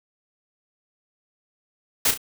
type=noise with echo; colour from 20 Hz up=white; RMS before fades=-19 dBFS; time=2.05-2.11 s; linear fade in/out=5 ms; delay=33 ms; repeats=2; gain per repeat=-8 dB; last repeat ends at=2.176 s; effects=none